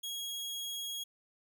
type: tone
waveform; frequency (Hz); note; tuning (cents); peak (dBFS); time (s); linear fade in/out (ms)
sawtooth; 3303; G#7; -10; -34; 0.03-1.04; 10
effects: none